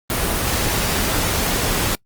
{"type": "noise", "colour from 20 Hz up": "pink", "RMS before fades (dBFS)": -20, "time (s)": [0.1, 1.95], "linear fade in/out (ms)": 0, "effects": ["noise-tail reverb RT60 0.1 s tail -25 dB re dry", "Opus 24 kbps"]}